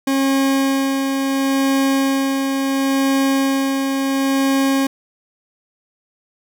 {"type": "tone with tremolo", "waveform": "40% pulse", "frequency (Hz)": 271.3, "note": "C#4", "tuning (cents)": -37, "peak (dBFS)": -13, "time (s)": [0.07, 4.87], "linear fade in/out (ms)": 5, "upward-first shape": "sine", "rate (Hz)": 0.72, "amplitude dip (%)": 35, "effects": []}